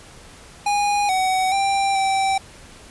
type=tone with pitch steps; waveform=square; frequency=820 / 752 / 788 / 776 Hz; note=G#5 / F#5 / G5 / G5; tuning=-22 / +28 / +9 / -18 cents; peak=-18 dBFS; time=0.66-2.38 s; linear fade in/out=5 ms; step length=430 ms; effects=pink hiss -44 dBFS RMS until 2.9 s + resampled to 24000 Hz